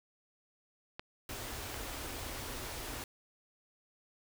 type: clicks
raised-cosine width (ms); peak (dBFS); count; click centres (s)
0.3; -25; 2; 0.995 / 1.743
type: band-stop noise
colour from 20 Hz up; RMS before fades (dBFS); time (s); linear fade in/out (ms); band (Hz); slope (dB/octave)
pink; -42; 1.29-3.04; 2; 140 to 220; 96
effects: none